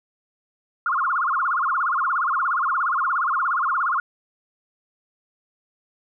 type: tone with vibrato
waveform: sine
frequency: 1230 Hz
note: D#6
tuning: 20 cents flat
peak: -19 dBFS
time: 0.86-4 s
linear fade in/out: 2 ms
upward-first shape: sine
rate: 17 Hz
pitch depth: 280 cents each way
effects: none